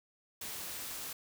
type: noise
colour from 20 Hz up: white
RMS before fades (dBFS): -42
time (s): 0.41-1.13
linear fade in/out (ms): 5
effects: none